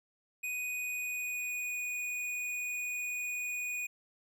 square tone with pitch glide, 2489 to 2469 Hz, D#7 to D#7, 0 to -14 cents, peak -35 dBFS, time 0.43-3.87 s, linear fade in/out 10 ms, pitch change -14 cents, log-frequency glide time 0.56-1.84 s, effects none

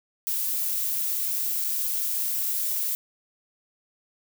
violet noise with dropouts, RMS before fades -27 dBFS, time 0.27-2.95 s, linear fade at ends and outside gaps 0 ms, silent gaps 1.641-1.646 s, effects none

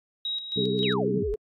sine tone with tremolo, 3815 Hz, A#7, 39 cents sharp, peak -27 dBFS, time 0.25-0.94 s, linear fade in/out 2 ms, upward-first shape square, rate 3.7 Hz, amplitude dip 60%
harmonic tone, 63.4 Hz, B1, 46 cents sharp, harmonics 2 / 3 / 4 / 5, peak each -33 / -29 / -32 / -36 dBFS, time 0.56-1.23 s, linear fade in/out 5 ms
sine tone with vibrato, 415.3 Hz, G#4, in tune, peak -26 dBFS, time 0.57-1.36 s, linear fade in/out 10 ms, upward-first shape sine, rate 12 Hz, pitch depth 71 cents each way
sine exponential sweep, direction down, 3298 to 38.89 Hz, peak -30 dBFS, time 0.83-1.34 s, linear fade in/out 0 ms
effects AAC 64 kbps

